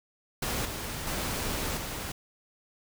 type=noise with level steps; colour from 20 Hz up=pink; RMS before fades=-31 / -36 / -32 / -36 dBFS; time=0.42-2.12 s; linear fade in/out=5 ms; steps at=0.65 / 1.07 / 1.77 s; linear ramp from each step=2 ms; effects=none